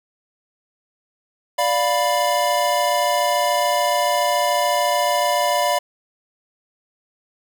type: chord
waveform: square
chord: B diminished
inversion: first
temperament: equal with one note detuned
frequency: 587.3 / 701.3 / 987.8 Hz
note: D5 / F5 / B5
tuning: 0 / +7 / 0 cents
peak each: -22 dBFS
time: 1.58-5.79 s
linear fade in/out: 10 ms
effects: 9-bit